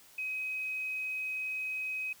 sine tone, 2530 Hz, D#7, 28 cents sharp, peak -33 dBFS, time 0.18-2.13 s, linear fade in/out 5 ms, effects white hiss -58 dBFS RMS until 2.2 s

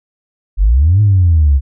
sine exponential two-way sweep, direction up then down, 43.65 to 107.3 to 65.7 Hz, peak -5 dBFS, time 0.57-1.61 s, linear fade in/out 50 ms, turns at 1.01 s, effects tanh soft clip ceiling -2 dBFS

